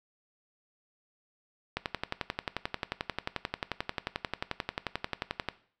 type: click train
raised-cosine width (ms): 0.3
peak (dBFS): -14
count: 43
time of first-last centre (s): 1.77-5.487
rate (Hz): 11.3
effects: noise-tail reverb RT60 0.5 s tail -17 dB re dry